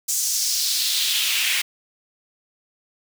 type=noise with high-pass filter sweep; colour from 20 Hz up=pink; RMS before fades=-22 dBFS; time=0.08-1.62 s; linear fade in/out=10 ms; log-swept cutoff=7000 to 2300 Hz; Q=2.5; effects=none